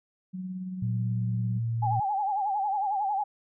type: tone with tremolo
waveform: sine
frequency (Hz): 185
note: F#3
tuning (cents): 0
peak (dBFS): -31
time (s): 0.33-1.6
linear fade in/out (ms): 20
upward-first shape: sine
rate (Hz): 18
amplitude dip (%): 35
type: tone with pitch glide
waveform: sine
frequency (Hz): 116.54 to 114.87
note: A#2 to A#2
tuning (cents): 0 to -25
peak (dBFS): -26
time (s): 0.82-2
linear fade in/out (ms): 5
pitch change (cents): -25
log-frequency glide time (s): 1.29-1.75
type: tone with vibrato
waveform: sine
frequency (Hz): 807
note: G#5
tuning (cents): -50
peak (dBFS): -25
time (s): 1.82-3.24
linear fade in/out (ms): 10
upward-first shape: sine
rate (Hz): 11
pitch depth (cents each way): 95
effects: none